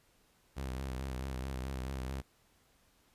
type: tone with vibrato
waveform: sawtooth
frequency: 65.41 Hz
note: C2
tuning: in tune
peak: -33 dBFS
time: 0.56-2.22 s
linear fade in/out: 20 ms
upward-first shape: sine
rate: 4.6 Hz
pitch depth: 66 cents each way
effects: pink hiss -69 dBFS RMS until 3.14 s + resampled to 32000 Hz